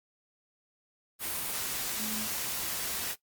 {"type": "tone in noise", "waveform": "sine", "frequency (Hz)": 216.6, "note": "A3", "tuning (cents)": -27, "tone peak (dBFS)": -38, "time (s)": [1.97, 2.28], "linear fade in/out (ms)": 50, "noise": "white", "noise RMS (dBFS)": -34, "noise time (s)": [1.19, 3.16], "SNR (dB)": -7, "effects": ["noise-tail reverb RT60 0.1 s tail -17 dB re dry", "Opus 32 kbps"]}